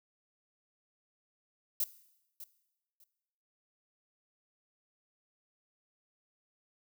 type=noise with echo; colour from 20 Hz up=violet; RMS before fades=-31 dBFS; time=1.8-1.84 s; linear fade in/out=2 ms; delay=600 ms; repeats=2; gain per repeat=-15 dB; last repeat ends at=3.04 s; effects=noise-tail reverb RT60 0.9 s tail -17 dB re dry